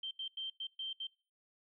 sine tone bursts at uneven times, 3136 Hz, G7, in tune, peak -38 dBFS, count 6, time 0.03-0.11 / 0.19-0.28 / 0.37-0.5 / 0.6-0.67 / 0.79-0.93 / 1-1.07 s, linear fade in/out 5 ms, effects noise-tail reverb RT60 0.4 s tail -25 dB re dry

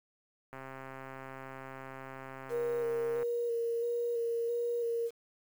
click train, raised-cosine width 0.5 ms, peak -29 dBFS, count 360, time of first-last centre 0.53-3.229 s, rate 133 Hz
sine tone with vibrato, 470 Hz, A#4, 14 cents sharp, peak -30 dBFS, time 2.49-5.11 s, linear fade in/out 50 ms, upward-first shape square, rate 1.5 Hz, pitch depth 16 cents each way
effects low-pass 2000 Hz 12 dB/octave + 9-bit

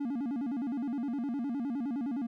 triangle tone with vibrato, 258 Hz, C4, 24 cents flat, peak -29 dBFS, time 0-2.27 s, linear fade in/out 10 ms, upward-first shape square, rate 9.7 Hz, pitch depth 170 cents each way, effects none

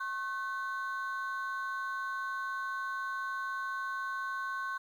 triangle ring-modulated tone, 1302 Hz, E6, 22 cents flat, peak -28 dBFS, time 0-4.78 s, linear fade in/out 10 ms, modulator 217 Hz, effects tanh soft clip ceiling -27 dBFS + 11-bit

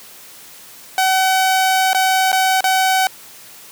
sawtooth tone with dropouts, 757 Hz, F#5, 39 cents sharp, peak -9 dBFS, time 0.98-3.07 s, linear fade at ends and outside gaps 1 ms, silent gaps 1.932-1.947 / 2.318-2.328 / 2.607-2.641 s, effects white hiss -40 dBFS RMS until 3.71 s + high-pass 100 Hz 12 dB/octave

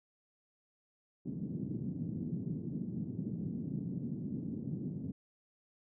pink band-pass noise, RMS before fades -39 dBFS, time 1.25-5.12 s, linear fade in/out 10 ms, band 140 to 260 Hz, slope 24 dB/octave, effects none

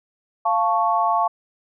sine chord, F augmented, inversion none, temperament equal with one note detuned, 694.8 / 880 / 1108.7 Hz, F5 / A5 / C#6, -9 / 0 / 0 cents, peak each -21 dBFS, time 0.45-1.28 s, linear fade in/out 10 ms, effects none

